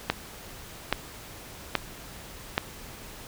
click train, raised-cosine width 0.3 ms, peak -6 dBFS, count 4, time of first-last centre 0.1-2.579 s, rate 1.21 Hz, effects pink hiss -44 dBFS RMS until 3.27 s

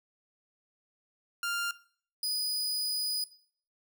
sawtooth tone pair in turn, 1396.9 / 4964 Hz, F6 / D#8, 0 / -5 cents, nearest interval octave + minor seventh, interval 2195 cents, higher second, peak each -27 dBFS, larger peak neither, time 1.43-1.71 / 2.23-3.24 s, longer second, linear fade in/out 2 ms, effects noise-tail reverb RT60 0.5 s tail -18 dB re dry

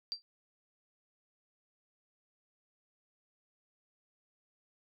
sine tone with exponential decay, 4699 Hz, D8, in tune, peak -30 dBFS, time 0.12-0.22 s, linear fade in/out 0 ms, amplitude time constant 21 ms, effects none

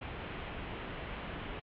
pink low-pass noise, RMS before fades -42 dBFS, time 0.01-1.6 s, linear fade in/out 10 ms, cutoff 3200 Hz, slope 48 dB/octave, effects AAC 48 kbps

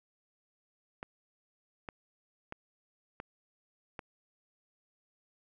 clicks, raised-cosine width 0.5 ms, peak -25 dBFS, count 5, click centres 1.029 / 1.888 / 2.524 / 3.201 / 3.992 s, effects none

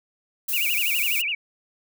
violet noise, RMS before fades -26 dBFS, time 0.48-1.22 s, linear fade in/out 10 ms
sine tone with vibrato, 2568 Hz, E7, 46 cents flat, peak -23 dBFS, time 0.53-1.35 s, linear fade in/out 5 ms, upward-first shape sine, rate 12 Hz, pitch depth 220 cents each way
effects none

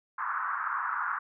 white band-pass noise, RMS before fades -32 dBFS, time 0.18-1.19 s, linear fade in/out 10 ms, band 1000 to 1500 Hz, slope 48 dB/octave, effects none

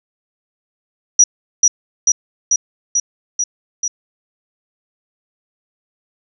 sine tone with echo, 5820 Hz, F#8, 29 cents flat, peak -4 dBFS, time 1.19-1.24 s, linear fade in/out 5 ms, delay 440 ms, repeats 6, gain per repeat -2 dB, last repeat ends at 3.88 s, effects none

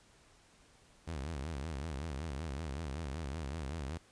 sawtooth tone with vibrato, 74.2 Hz, D2, 18 cents sharp, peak -34 dBFS, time 1.07-3.98 s, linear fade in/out 10 ms, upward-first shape sine, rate 5.3 Hz, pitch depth 220 cents each way, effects pink hiss -64 dBFS RMS until 4.11 s + resampled to 22050 Hz

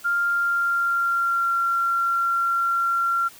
sine tone with pitch glide, 1396.9 to 1372.9 Hz, F6 to F6, 0 to -30 cents, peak -19 dBFS, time 0.04-3.29 s, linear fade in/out 20 ms, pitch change -30 cents, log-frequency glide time 0.27-1.61 s, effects white hiss -47 dBFS RMS until 3.39 s

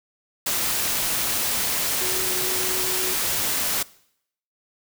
sine tone in noise, 370 Hz, F#4, in tune, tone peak -31 dBFS, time 2.01-3.14 s, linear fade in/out 5 ms, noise white, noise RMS -24 dBFS, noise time 0.46-3.83 s, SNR -10 dB, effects noise-tail reverb RT60 0.7 s tail -21 dB re dry

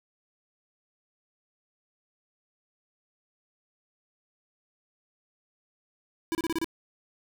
square tone bursts, 329.6 Hz, E4, in tune, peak -27 dBFS, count 6, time 6.32-6.644 s, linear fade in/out 0 ms, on 29 ms, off 30 ms, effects none

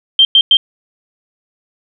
sine tone bursts, 3158 Hz, G7, 12 cents sharp, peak -4 dBFS, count 3, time 0.19-0.57 s, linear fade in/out 2 ms, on 60 ms, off 100 ms, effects none

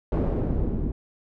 pink noise with low-pass filter sweep, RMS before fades -25 dBFS, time 0.12-0.92 s, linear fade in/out 2 ms, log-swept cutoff 590 to 220 Hz, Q 0.89, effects none

